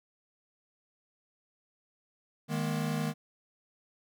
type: chord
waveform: square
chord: D# suspended fourth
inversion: none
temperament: equal with one note detuned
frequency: 155.56 / 207.7 / 237.8 Hz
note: D#3 / G#3 / A#3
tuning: 0 / 0 / +35 cents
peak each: -33 / -37 / -36 dBFS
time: 2.48-3.14 s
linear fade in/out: 50 ms
effects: none